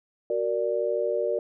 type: chord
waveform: sine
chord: Gb augmented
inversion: none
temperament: equal with one note detuned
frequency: 373.6 / 466.2 / 587.3 Hz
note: Gb4 / Bb4 / D5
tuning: +17 / 0 / 0 cents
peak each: -30 / -27 / -27 dBFS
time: 0.3-1.39 s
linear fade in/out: 2 ms
effects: none